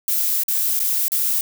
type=noise with dropouts; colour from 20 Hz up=violet; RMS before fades=-20 dBFS; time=0.08-1.41 s; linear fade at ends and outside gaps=1 ms; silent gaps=0.435-0.482 / 0.793-0.801 / 1.082-1.119 s; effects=none